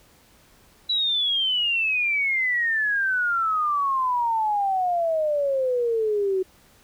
sine exponential sweep, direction down, 3951 to 370 Hz, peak -20 dBFS, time 0.89-6.43 s, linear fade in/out 10 ms, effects pink hiss -56 dBFS RMS until 6.83 s

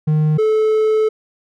triangle tone pair in turn, 153.6 / 434.4 Hz, D#3 / A4, -22 / -22 cents, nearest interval octave + tritone, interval 1800 cents, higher second, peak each -10 dBFS, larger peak neither, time 0.07-0.38 / 0.38-1.09 s, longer second, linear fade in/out 10 ms, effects none

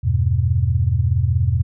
sine chord, E minor, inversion none, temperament just, 82.41 / 98.89 / 123.61 Hz, E2 / G2 / B2, 0 / +16 / +2 cents, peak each -19 dBFS, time 0.03-1.63 s, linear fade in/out 20 ms, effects none

